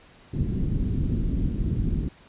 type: low-pass noise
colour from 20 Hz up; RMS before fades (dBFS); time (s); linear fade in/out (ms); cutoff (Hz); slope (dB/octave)
pink; -25; 0.33-2.09; 10; 280; 24
effects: pink hiss -53 dBFS RMS until 2.28 s + resampled to 8000 Hz